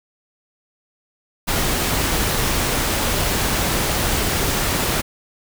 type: noise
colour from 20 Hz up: pink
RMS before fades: -20 dBFS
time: 1.47-5.02 s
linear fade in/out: 20 ms
effects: none